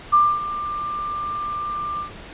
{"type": "tone with ADSR envelope", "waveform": "sine", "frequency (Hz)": 1189, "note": "D6", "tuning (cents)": 21, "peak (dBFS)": -10, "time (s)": [0.12, 2.11], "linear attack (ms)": 20, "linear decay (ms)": 250, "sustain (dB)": -14, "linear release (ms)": 110, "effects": ["pink hiss -39 dBFS RMS until 2.33 s", "resampled to 8000 Hz"]}